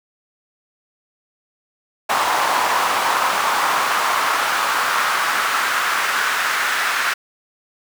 brown noise with high-pass filter sweep, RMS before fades -19 dBFS, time 2.09-7.14 s, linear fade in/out 10 ms, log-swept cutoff 930 to 1500 Hz, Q 2.3, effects none

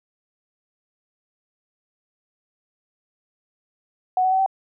sine tone with pitch steps, 740 / 749.9 / 759.9 / 770.1 Hz, F#5 / F#5 / F#5 / G5, 0 / +23 / +46 / -31 cents, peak -16 dBFS, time 4.17-4.462 s, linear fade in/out 2 ms, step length 73 ms, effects none

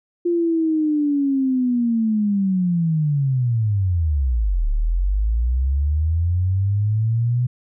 sine linear two-way sweep, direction down then up, 349.2 to 34.96 to 124.8 Hz, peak -16 dBFS, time 0.25-7.47 s, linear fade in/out 10 ms, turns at 4.69 s, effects none

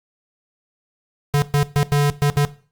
square tone bursts at uneven times, 144.5 Hz, D3, 28 cents flat, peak -14 dBFS, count 6, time 1.34-1.42 / 1.54-1.63 / 1.76-1.83 / 1.92-2.1 / 2.22-2.3 / 2.37-2.45 s, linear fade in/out 0 ms, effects noise-tail reverb RT60 0.4 s tail -17 dB re dry + Opus 48 kbps

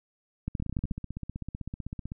two click trains, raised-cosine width 5 ms, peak -23 / -18 dBFS, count 25 / 7, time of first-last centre 0.6-2.119 / 0.48-0.912 s, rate 15.8 / 13.9 Hz, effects none

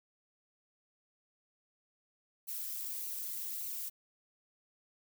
violet noise with flanger, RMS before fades -40 dBFS, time 2.47-3.9 s, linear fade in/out 20 ms, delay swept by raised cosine 0.57 to 2.77 ms, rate 1.7 Hz, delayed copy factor -0.55, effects none

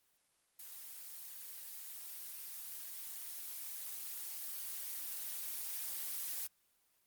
blue noise with level ramp, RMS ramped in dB -50 to -40 dBFS, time 0.59-6.47 s, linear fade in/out 5 ms, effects white hiss -75 dBFS RMS until 7.06 s + Opus 24 kbps

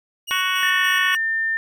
sawtooth tone with tremolo, 2868 Hz, F7, 45 cents sharp, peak -24 dBFS, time 0.27-1.17 s, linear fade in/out 20 ms, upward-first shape square, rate 3.5 Hz, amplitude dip 45%
harmonic tone, 371.1 Hz, F#4, 5 cents sharp, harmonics 3 / 4 / 5 / 6 / 7 / 8 / 9, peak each -25 / -25 / -27 / -28 / -28 / -27 / -30 dBFS, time 0.31-1.15 s, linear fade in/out 0 ms
sine tone, 1800 Hz, A6, 39 cents sharp, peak -19 dBFS, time 0.63-1.57 s, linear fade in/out 0 ms
effects none

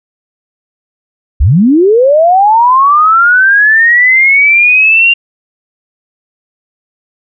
sine linear sweep, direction up, 50.2 to 2794 Hz, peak -3 dBFS, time 1.4-5.14 s, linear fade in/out 10 ms, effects none

